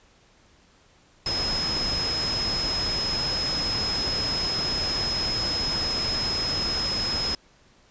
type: tone in noise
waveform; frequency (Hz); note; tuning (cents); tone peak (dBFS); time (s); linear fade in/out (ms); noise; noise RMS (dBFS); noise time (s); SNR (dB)
sine; 5130; E8; -48; -25; 1.26-7.35; 2; pink; -31; 1.26-7.35; +3
effects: pink hiss -58 dBFS RMS until 7.9 s + resampled to 16000 Hz